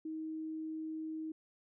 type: tone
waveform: sine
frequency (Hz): 316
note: D#4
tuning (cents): +27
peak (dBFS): -38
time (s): 0.05-1.32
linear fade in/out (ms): 5
effects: none